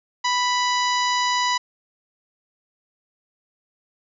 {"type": "harmonic tone", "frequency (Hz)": 988, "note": "B5", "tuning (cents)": 0, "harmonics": [1, 2, 3, 4, 5, 6, 7], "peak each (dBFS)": [-21, -26, -30, -29, -30, -34, -35], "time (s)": [0.24, 1.58], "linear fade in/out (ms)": 10, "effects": []}